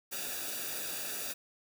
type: noise with comb filter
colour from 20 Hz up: white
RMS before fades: -38 dBFS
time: 0.11-1.34 s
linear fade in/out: 20 ms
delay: 0.95 ms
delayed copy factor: -0.7
effects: none